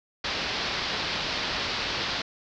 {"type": "low-pass noise", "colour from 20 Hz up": "white", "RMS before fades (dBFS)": -30, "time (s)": [0.24, 2.22], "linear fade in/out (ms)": 5, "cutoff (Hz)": 5000, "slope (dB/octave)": 48, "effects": []}